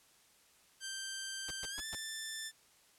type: tone with pitch glide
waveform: 10% pulse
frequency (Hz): 1568 to 1770.2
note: G6 to A6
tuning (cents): 0 to +10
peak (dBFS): -31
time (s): 0.8-2.52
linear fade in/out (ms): 50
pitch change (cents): +210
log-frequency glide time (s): 1.69-1.85
type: noise bursts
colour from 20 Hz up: pink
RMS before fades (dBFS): -45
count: 4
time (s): 1.48-1.952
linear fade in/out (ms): 5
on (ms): 28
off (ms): 120
effects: white hiss -66 dBFS RMS until 2.98 s + low-pass 11000 Hz 12 dB/octave